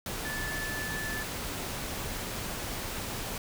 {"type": "tone in noise", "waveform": "sine", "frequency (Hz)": 1743, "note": "A6", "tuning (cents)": -17, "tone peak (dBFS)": -35, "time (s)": [0.25, 1.23], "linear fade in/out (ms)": 2, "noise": "pink", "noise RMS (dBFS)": -36, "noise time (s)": [0.06, 3.38], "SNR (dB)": -2, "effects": []}